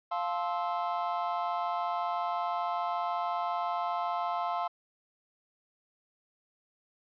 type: chord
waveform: triangle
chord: F major seventh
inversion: none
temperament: just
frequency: 698.5 / 873.1 / 1047.7 / 1309.6 Hz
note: F5 / A5 / C6 / E6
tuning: 0 / -14 / +2 / -12 cents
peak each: -31 / -35 / -33 / -36 dBFS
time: 0.11-4.68 s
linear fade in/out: 10 ms
effects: resampled to 11025 Hz